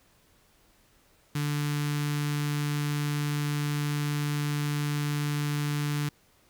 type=tone with notch filter; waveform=sawtooth; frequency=146.83 Hz; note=D3; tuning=in tune; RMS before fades=-29 dBFS; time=1.35-6.09 s; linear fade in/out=5 ms; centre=600 Hz; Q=0.62; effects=pink hiss -63 dBFS RMS until 6.49 s